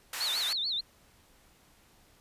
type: high-pass noise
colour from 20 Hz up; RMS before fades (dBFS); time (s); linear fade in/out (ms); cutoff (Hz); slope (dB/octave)
pink; -37; 0.13-0.53; 2; 1100; 12
type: tone with vibrato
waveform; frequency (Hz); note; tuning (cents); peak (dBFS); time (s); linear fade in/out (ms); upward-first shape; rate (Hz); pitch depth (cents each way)
sine; 3973; B7; +10; -29; 0.2-0.81; 10; sine; 6.8; 200
effects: pink hiss -62 dBFS RMS until 2.2 s + resampled to 32000 Hz